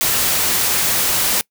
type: noise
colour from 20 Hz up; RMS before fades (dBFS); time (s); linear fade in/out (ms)
white; -17; 0.01-1.41; 0
effects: noise-tail reverb RT60 0.1 s tail -24 dB re dry